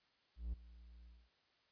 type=tone with ADSR envelope; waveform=triangle; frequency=58.27 Hz; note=A#1; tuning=in tune; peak=-35 dBFS; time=0.36-1.3 s; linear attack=170 ms; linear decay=12 ms; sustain=-19 dB; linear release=230 ms; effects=white hiss -75 dBFS RMS until 1.71 s + resampled to 11025 Hz